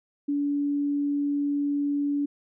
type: tone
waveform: sine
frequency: 286.8 Hz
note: D4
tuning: 41 cents flat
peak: -23 dBFS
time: 0.28-2.26 s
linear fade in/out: 10 ms
effects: none